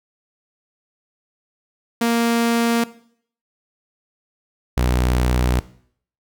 sawtooth tone pair in turn, 233.1 / 61.74 Hz, A#3 / B1, 0 / 0 cents, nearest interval octave + major seventh, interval 2300 cents, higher first, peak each -12 dBFS, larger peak neither, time 2.01-2.84 / 4.77-5.6 s, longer neither, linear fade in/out 5 ms, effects noise-tail reverb RT60 0.6 s tail -18 dB re dry

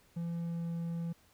triangle tone with pitch glide, 169.3 to 168.23 Hz, E3 to E3, +46 to +36 cents, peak -32 dBFS, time 0.16-1.13 s, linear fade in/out 10 ms, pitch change -10 cents, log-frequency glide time 0.33-0.71 s, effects pink hiss -66 dBFS RMS until 1.33 s

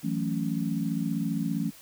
sine chord, F# minor seventh, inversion third, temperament equal, 164.81 / 185 / 220 / 277.2 Hz, E3 / F#3 / A3 / C#4, 0 / 0 / 0 / 0 cents, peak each -31 / -33 / -31 / -32 dBFS, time 0.03-1.71 s, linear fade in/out 20 ms, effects white hiss -51 dBFS RMS until 1.81 s

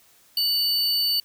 square tone pair together, 2924 / 4529 Hz, F#7 / C#8, -21 / +36 cents, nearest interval minor sixth, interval 757 cents, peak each -31 / -21 dBFS, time 0.37-1.2 s, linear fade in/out 2 ms, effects white hiss -57 dBFS RMS until 1.24 s

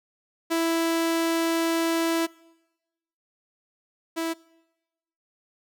sawtooth tone pair in turn, 330.5 / 328.6 Hz, E4 / E4, +5 / -5 cents, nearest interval unison, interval 10 cents, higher first, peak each -18 / -22 dBFS, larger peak first, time 0.5-2.27 / 4.16-4.34 s, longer first, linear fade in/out 20 ms, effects noise-tail reverb RT60 1.0 s tail -23 dB re dry

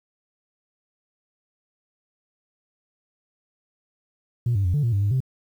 sine tone with pitch steps, 119.6 / 98.7 / 89.2 / 146.7 / 117.4 / 99.6 / 101.8 / 130.4 Hz, A#2 / G2 / F2 / D3 / A#2 / G2 / G#2 / C3, +45 / +12 / +37 / -2 / +13 / +28 / -34 / -5 cents, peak -17 dBFS, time 4.46-5.204 s, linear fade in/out 5 ms, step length 93 ms, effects tanh soft clip ceiling -16 dBFS + 9-bit

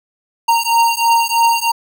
square beating tone pair, 924 / 927.1 Hz, A#5 / A#5, -16 / -10 cents, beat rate 3.1 Hz, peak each -15 dBFS, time 0.48-1.72 s, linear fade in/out 10 ms, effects none

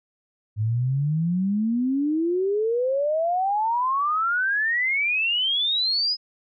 sine exponential sweep, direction up, 103.83 to 5100 Hz, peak -20 dBFS, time 0.56-6.17 s, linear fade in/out 50 ms, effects none

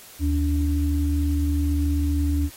sine tone pair together, 75.83 / 288.2 Hz, D#2 / D4, -44 / -33 cents, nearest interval octave + major seventh, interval 2311 cents, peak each -20 / -25 dBFS, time 0.19-2.5 s, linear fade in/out 50 ms, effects white hiss -45 dBFS RMS until 2.56 s + AAC 48 kbps

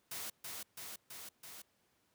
white noise with echo, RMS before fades -43 dBFS, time 0.11-0.3 s, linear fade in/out 5 ms, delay 330 ms, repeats 4, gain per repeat -2 dB, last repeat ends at 1.62 s, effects pink hiss -75 dBFS RMS until 2.14 s + high-pass 100 Hz 12 dB/octave

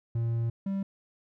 triangle tone pair in turn, 115.9 / 195.43 Hz, A#2 / G3, -10 / -5 cents, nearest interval major sixth, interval 905 cents, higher second, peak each -24 / -26 dBFS, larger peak first, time 0.15-0.5 / 0.66-0.83 s, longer first, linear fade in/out 5 ms, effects none

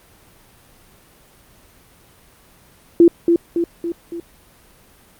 sine tone with echo, 340 Hz, F4, 46 cents flat, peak -5 dBFS, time 3-3.08 s, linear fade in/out 2 ms, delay 280 ms, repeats 4, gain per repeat -5 dB, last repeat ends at 4.2 s, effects pink hiss -50 dBFS RMS until 5.19 s + Opus 32 kbps

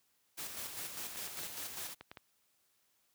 white noise with tremolo, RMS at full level -42 dBFS, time 0.37-1.95 s, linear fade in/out 20 ms, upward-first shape square, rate 5 Hz, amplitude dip 40%
clicks, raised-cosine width 0.3 ms, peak -31 dBFS, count 7, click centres 1.159 / 1.276 / 1.39 / 1.434 / 2.01 / 2.115 / 2.172 s
effects white hiss -75 dBFS RMS until 3.14 s + high-pass 60 Hz 12 dB/octave

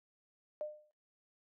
sine tone with exponential decay, 604 Hz, D5, 48 cents sharp, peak -33 dBFS, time 0.61-0.91 s, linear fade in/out 0 ms, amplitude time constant 64 ms, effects noise-tail reverb RT60 0.2 s tail -17 dB re dry + high-pass 400 Hz 12 dB/octave

